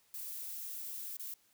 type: noise with dropouts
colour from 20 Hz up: violet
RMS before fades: -43 dBFS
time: 0.14-1.34 s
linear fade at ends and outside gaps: 2 ms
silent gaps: 1.169-1.195 s
effects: white hiss -70 dBFS RMS until 1.53 s